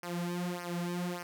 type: tone with flanger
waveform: sawtooth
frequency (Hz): 175.5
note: F3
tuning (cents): +9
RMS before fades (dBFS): -36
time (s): 0.03-1.23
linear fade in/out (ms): 2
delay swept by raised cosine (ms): 0.26 to 4.26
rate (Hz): 1.7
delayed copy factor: -0.95
effects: none